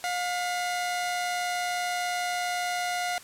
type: tone pair together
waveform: sawtooth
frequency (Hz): 713.5 / 2018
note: F5 / B6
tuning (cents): +37 / +37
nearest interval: octave + tritone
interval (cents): 1800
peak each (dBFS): -24 / -33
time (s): 0.04-3.18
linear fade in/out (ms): 0
effects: white hiss -48 dBFS RMS until 3.23 s + low-pass 11000 Hz 12 dB/octave